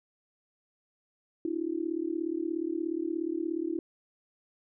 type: tone with amplitude modulation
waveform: sine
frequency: 329.6 Hz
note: E4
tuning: in tune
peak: -25 dBFS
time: 1.45-3.79 s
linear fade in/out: 2 ms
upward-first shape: sine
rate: 36.9 Hz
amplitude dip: 95%
effects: none